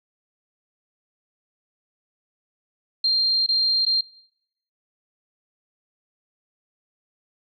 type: tone with dropouts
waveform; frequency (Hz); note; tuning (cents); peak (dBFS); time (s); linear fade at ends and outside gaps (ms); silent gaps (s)
sine; 4186; C8; 0; -17; 3.04-4.01; 5; 3.464-3.487 / 3.852-3.864
effects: noise-tail reverb RT60 0.8 s tail -23 dB re dry